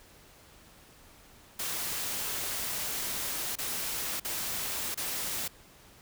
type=noise with dropouts; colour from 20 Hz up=white; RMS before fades=-34 dBFS; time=1.59-5.48 s; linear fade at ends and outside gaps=5 ms; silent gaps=3.556-3.585 / 4.199-4.247 / 4.945-4.974 s; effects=pink hiss -56 dBFS RMS until 6.01 s